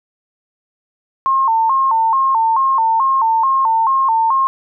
sine tone with vibrato, 982 Hz, B5, 10 cents flat, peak -11 dBFS, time 1.26-4.47 s, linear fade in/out 0 ms, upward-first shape square, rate 2.3 Hz, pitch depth 150 cents each way, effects none

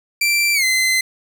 sawtooth tone with pitch glide, 2349 to 2057 Hz, D7 to C7, 0 to -30 cents, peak -11 dBFS, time 0.21-1.01 s, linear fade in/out 5 ms, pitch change -230 cents, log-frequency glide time 0.54-0.64 s, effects none

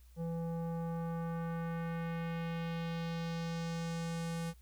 square tone with low-pass filter sweep, 166.6 Hz, E3, 19 cents sharp, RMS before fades -38 dBFS, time 0.16-4.54 s, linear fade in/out 50 ms, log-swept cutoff 570 to 11000 Hz, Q 1.3, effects added 60 Hz sine -56 dBFS peak until 4.61 s + white hiss -70 dBFS RMS until 4.61 s

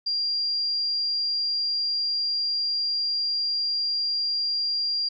sine tone, 4775 Hz, D8, 28 cents sharp, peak -23 dBFS, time 0.06-5.09 s, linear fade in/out 10 ms, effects none

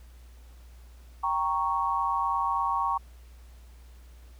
sine chord, G diminished, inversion none, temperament equal, 784 / 932.3 / 1108.7 Hz, G5 / Bb5 / Db6, 0 / 0 / 0 cents, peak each -32 / -29 / -27 dBFS, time 1.23-2.98 s, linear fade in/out 10 ms, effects added 60 Hz sine -47 dBFS peak until 4.39 s + pink hiss -61 dBFS RMS until 4.39 s

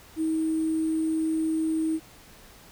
sine tone with sample-and-hold, 318.5 Hz, D#4, 41 cents sharp, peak -23 dBFS, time 0.16-2 s, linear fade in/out 50 ms, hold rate 8820 Hz, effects pink hiss -51 dBFS RMS until 2.71 s

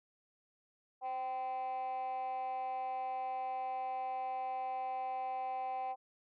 sine tone with frequency modulation, 774 Hz, G5, 22 cents flat, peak -33 dBFS, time 1.01-5.96 s, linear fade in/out 50 ms, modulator 252 Hz, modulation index 0.45, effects tanh soft clip ceiling -35 dBFS

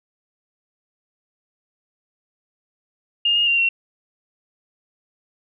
sine tone with pitch steps, 2825 / 2849 / 2774 / 2731 Hz, F7 / F7 / F7 / F7, +19 / +34 / -12 / -39 cents, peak -15 dBFS, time 3.25-3.69 s, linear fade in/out 5 ms, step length 110 ms, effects none

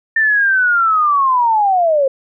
sine linear sweep, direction down, 1800 to 523.3 Hz, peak -10 dBFS, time 0.16-2.08 s, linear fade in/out 5 ms, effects none

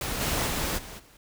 pink noise with level steps, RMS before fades -31 / -27 / -29 / -42 / -55 dBFS, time 0.01-1.17 s, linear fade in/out 2 ms, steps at 0.2 / 0.46 / 0.77 / 0.98 s, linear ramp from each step 20 ms, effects none

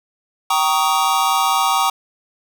square chord, Eb dominant seventh, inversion first, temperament just, 777.8 / 933.4 / 1120.1 / 1244.5 Hz, G5 / Bb5 / Db6 / Eb6, -14 / +2 / +18 / 0 cents, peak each -21 dBFS, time 0.5-1.9 s, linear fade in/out 5 ms, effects none

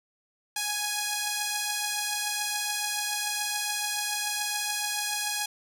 5% pulse beating tone pair, 830.6 / 837.6 Hz, G#5 / G#5, 0 / +15 cents, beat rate 7 Hz, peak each -17 / -23 dBFS, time 0.56-5.46 s, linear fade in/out 5 ms, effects none

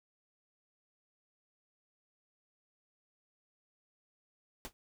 pink noise with exponential decay, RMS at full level -38 dBFS, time 4.65-4.73 s, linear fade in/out 0 ms, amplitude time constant 16 ms, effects none

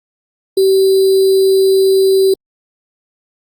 sine tone with sample-and-hold, 384.4 Hz, G4, 34 cents flat, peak -7 dBFS, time 0.57-2.34 s, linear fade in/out 5 ms, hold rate 4410 Hz, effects Opus 24 kbps

